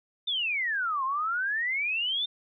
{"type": "exponential two-way sweep", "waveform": "sine", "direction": "down then up", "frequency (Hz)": [3628, 1033, 3628], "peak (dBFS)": -26, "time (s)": [0.27, 2.26], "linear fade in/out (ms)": 10, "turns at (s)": 1.04, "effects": []}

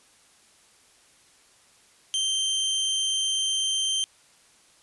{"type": "tone", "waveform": "sawtooth", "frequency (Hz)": 3136, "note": "G7", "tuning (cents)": 0, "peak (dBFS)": -20, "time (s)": [2.14, 4.04], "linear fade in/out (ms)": 0, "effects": ["white hiss -58 dBFS RMS until 4.82 s", "resampled to 24000 Hz"]}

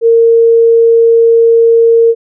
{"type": "tone", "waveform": "sine", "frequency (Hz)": 460, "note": "A#4", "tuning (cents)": -23, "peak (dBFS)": -3, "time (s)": [0.01, 2.15], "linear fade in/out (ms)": 50, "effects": []}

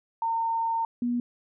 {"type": "tone pair in turn", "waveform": "sine", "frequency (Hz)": [912, 241.6], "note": ["A#5", "B3"], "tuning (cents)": [-38, -38], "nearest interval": "octave + major seventh", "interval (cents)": 2300, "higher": "first", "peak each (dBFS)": -24, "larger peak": "neither", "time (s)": [[0.22, 0.85], [1.02, 1.2]], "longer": "first", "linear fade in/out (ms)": 2, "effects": []}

